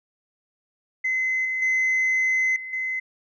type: tone with level steps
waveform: sine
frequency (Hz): 2047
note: C7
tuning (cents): -38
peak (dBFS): -20 / -23 / -17 / -32 / -24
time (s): 1.04-3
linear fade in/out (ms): 10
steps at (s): 1.45 / 1.62 / 2.56 / 2.73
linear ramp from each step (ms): 2
effects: tanh soft clip ceiling -17 dBFS

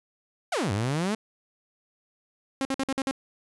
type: exponential two-way sweep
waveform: sawtooth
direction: down then up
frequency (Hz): 808 to 94.2 to 226.6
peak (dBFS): -21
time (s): 0.52-1.15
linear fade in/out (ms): 5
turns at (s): 0.72
type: tone bursts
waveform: sawtooth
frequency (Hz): 268.7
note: C4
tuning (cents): +46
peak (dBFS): -21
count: 6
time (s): 2.61-3.111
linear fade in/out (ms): 0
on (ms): 41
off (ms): 51
effects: resampled to 24000 Hz

